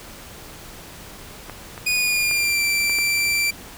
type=clicks; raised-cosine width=0.5 ms; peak=-18 dBFS; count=5; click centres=1.497 / 1.778 / 2.312 / 2.897 / 2.987 s
type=tone with pitch glide; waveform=sawtooth; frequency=2469 to 2347 Hz; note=D#7 to D7; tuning=-14 to -2 cents; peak=-15 dBFS; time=1.86-3.51 s; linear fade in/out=10 ms; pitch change=-88 cents; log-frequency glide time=1.97-2.62 s
effects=pink hiss -40 dBFS RMS until 3.77 s